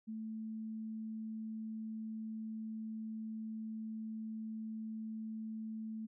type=tone; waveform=sine; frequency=220 Hz; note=A3; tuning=in tune; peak=-40 dBFS; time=0.07-6.07 s; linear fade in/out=20 ms; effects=none